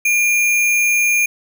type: tone with sample-and-hold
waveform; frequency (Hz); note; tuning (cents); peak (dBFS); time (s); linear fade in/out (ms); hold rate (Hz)
sine; 2400; D7; +37; -12; 0.05-1.26; 5; 8820
effects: none

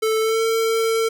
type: tone with pitch glide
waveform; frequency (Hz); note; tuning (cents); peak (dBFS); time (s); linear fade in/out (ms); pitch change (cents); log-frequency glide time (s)
square; 440 to 450.8; A4 to A4; 0 to +42; -18; 0.02-1.09; 10; +42; 0.2-0.42
effects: none

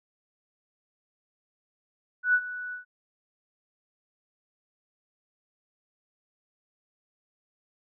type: tone with ADSR envelope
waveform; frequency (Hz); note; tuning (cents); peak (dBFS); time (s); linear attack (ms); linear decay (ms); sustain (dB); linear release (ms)
sine; 1480; F#6; 0; -17; 2.23-2.85; 110; 60; -16; 120
effects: none

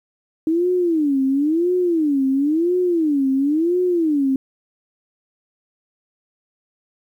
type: tone with vibrato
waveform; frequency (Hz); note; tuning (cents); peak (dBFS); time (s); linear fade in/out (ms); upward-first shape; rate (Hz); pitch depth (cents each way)
sine; 311.1; D#4; 0; -15; 0.47-4.36; 2; sine; 0.97; 270
effects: 9-bit

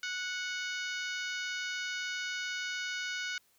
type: harmonic tone with a mistuned harmonic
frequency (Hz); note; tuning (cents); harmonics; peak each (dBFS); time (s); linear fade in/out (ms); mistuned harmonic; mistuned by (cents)
737; F#5; -7; 2 / 3 / 4 / 5 / 6 / 7 / 8 / 9; -37 / -41 / -43 / -45 / -47 / -48 / -49 / -50; 0.03-3.38; 2; 7; -43
effects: white hiss -69 dBFS RMS until 3.58 s

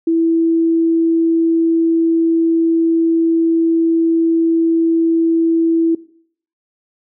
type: tone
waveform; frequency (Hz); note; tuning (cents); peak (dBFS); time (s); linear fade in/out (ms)
sine; 329.6; E4; 0; -11; 0.07-5.95; 5
effects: noise-tail reverb RT60 0.6 s tail -20 dB re dry

